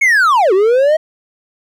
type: linear two-way sweep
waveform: triangle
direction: down then up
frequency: 2235 to 361.1 to 640 Hz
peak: -6 dBFS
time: 0.01-0.97 s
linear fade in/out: 10 ms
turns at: 0.53 s
effects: none